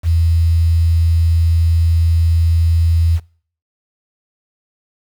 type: tone with quantisation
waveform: sine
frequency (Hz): 83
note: E2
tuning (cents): +12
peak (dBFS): -10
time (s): 0.03-3.2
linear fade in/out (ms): 50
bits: 6
effects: noise-tail reverb RT60 0.5 s tail -23 dB re dry